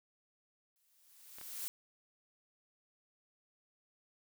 blue noise with exponential growth, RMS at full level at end -39 dBFS, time 0.76-1.68 s, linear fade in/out 0 ms, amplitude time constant 200 ms
clicks, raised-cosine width 0.3 ms, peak -35 dBFS, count 2, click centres 1.385 / 1.413 s
effects none

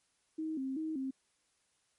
sine tone with vibrato, 289.7 Hz, D4, 24 cents flat, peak -34 dBFS, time 0.38-1.11 s, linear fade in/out 10 ms, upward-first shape square, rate 2.6 Hz, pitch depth 150 cents each way, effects white hiss -75 dBFS RMS until 1.98 s + MP3 48 kbps

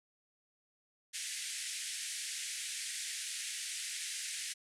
white band-pass noise, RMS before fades -41 dBFS, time 1.13-4.54 s, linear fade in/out 20 ms, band 1700 to 10000 Hz, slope 48 dB/octave, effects none

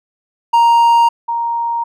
triangle / sine tone pair in turn, 934 / 934 Hz, A#5 / A#5, +3 / +3 cents, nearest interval unison, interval 0 cents, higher neither, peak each -5 / -15 dBFS, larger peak first, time 0.53-1.09 / 1.28-1.84 s, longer neither, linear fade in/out 10 ms, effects none

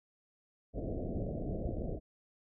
pink low-pass noise, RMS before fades -37 dBFS, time 0.73-2 s, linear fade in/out 50 ms, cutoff 690 Hz, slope 96 dB/octave, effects none

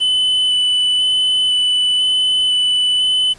triangle tone with vibrato, 3001 Hz, F#7, 24 cents sharp, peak -11 dBFS, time 0-3.34 s, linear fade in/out 20 ms, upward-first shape square, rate 1 Hz, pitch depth 8 cents each way, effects pink hiss -45 dBFS RMS until 3.38 s + resampled to 24000 Hz

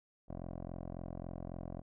10% pulse tone with low-pass filter, 43.65 Hz, F1, in tune, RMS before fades -44 dBFS, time 0.28-1.82 s, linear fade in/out 20 ms, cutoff 660 Hz, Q 1.7, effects none

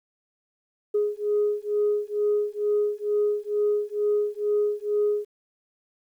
sine beating tone pair, 415.3 / 417.5 Hz, G#4 / G#4, 0 / +9 cents, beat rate 2.2 Hz, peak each -24 dBFS, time 0.94-5.25 s, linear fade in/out 10 ms, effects tanh soft clip ceiling -15 dBFS + 10-bit

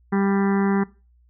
harmonic tone, 197.3 Hz, G3, 11 cents sharp, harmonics 1 / 2 / 4 / 5 / 6 / 7 / 8 / 9 / 10, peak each -19 / -25 / -31 / -33 / -35 / -36 / -37 / -38 / -39 dBFS, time 0.12-0.84 s, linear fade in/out 10 ms, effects noise-tail reverb RT60 0.3 s tail -20 dB re dry + added 60 Hz sine -54 dBFS peak until 1.29 s

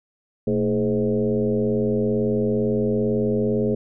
sine tone with frequency modulation, 322.8 Hz, E4, 36 cents flat, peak -18 dBFS, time 0.47-3.75 s, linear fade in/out 5 ms, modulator 97.8 Hz, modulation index 2, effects none

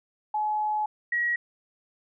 sine tone pair in turn, 850 / 1908.2 Hz, G#5 / A#6, +40 / +40 cents, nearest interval octave + major second, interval 1400 cents, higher second, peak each -24 / -23 dBFS, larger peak second, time 0.34-0.86 / 1.12-1.36 s, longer first, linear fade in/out 5 ms, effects none

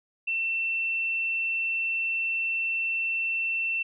sine tone, 2690 Hz, E7, 34 cents sharp, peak -25 dBFS, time 0.27-3.83 s, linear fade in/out 10 ms, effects none

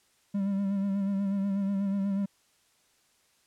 triangle tone with vibrato, 197.5 Hz, G3, 13 cents sharp, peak -24 dBFS, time 0.34-2.26 s, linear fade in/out 10 ms, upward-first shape sine, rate 8.2 Hz, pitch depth 39 cents each way, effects white hiss -67 dBFS RMS until 3.46 s + low-pass 10000 Hz 12 dB/octave

